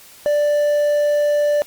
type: tone with quantisation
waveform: triangle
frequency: 588 Hz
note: D5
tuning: 2 cents sharp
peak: -12 dBFS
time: 0.26-1.62 s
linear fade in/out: 0 ms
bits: 7
effects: white hiss -44 dBFS RMS until 1.66 s + Opus 48 kbps